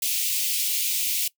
white high-pass noise, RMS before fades -25 dBFS, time 0.02-1.28 s, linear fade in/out 5 ms, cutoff 2300 Hz, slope 48 dB/octave, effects noise-tail reverb RT60 0.1 s tail -21 dB re dry

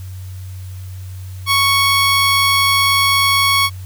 15% pulse tone, 1109 Hz, C#6, in tune, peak -5 dBFS, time 1.46-3.7 s, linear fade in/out 50 ms, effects added 93 Hz sine -27 dBFS peak until 3.85 s + white hiss -45 dBFS RMS until 3.85 s

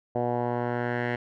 10% pulse tone with low-pass filter sweep, 121.1 Hz, B2, 34 cents flat, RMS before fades -28 dBFS, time 0.15-1.16 s, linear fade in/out 5 ms, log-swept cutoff 690 to 2100 Hz, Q 2.5, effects none

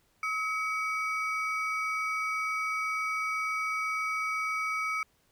triangle ring-modulated tone, 1773 Hz, A6, 13 cents sharp, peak -24 dBFS, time 0.23-5.03 s, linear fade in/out 2 ms, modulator 491 Hz, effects pink hiss -69 dBFS RMS until 5.31 s

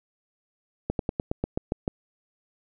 slowing click train, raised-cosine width 2 ms, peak -12 dBFS, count 9, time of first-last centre 0.9-1.879 s, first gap 92 ms, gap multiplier 1.08, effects none

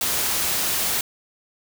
white noise, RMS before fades -23 dBFS, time 0.01-1.01 s, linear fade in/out 2 ms, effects none

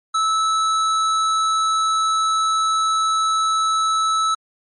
sine tone with tanh clipping, 1307 Hz, E6, 15 cents flat, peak -18 dBFS, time 0.14-4.35 s, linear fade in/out 10 ms, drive 17 dB, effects MP3 48 kbps

